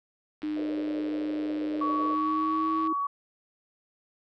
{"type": "click train", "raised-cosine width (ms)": 0.3, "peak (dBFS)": -30, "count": 256, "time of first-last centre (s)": [0.42, 2.872], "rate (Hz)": 104}
{"type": "tone with pitch glide", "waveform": "sine", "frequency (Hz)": [304.2, 320.1], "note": ["D#4", "D#4"], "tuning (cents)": [-39, 49], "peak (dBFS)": -28, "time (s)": [0.43, 2.93], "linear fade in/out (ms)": 5, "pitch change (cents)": 88, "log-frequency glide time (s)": [1.97, 2.71]}
{"type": "band-pass noise", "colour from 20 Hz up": "white", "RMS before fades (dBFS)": -40, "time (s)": [0.56, 2.15], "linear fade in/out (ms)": 5, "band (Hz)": [370, 630], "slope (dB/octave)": 96}
{"type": "tone", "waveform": "sine", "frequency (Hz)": 1127, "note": "C#6", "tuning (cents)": 28, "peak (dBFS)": -26, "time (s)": [1.81, 3.07], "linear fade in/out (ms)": 5}
{"effects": []}